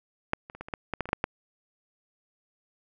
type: clicks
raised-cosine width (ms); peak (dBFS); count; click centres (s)
0.5; -9 / -27 / -29 / -23 / -26 / -15 / -14 / -12 / -24 / -22 / -7 / -10; 12; 0.334 / 0.499 / 0.55 / 0.61 / 0.685 / 0.738 / 0.937 / 1.007 / 1.056 / 1.09 / 1.131 / 1.241
effects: none